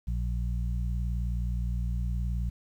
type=harmonic tone; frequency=59.2 Hz; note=A#1; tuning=27 cents sharp; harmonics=1 / 2 / 3; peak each=-28 / -35 / -39 dBFS; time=0.07-2.5 s; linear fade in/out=10 ms; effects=10-bit